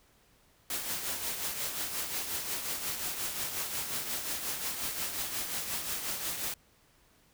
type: noise with tremolo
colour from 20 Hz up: white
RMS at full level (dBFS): -33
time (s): 0.7-6.54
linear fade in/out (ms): 2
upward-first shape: triangle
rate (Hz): 5.6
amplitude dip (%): 55
effects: pink hiss -65 dBFS RMS until 7.33 s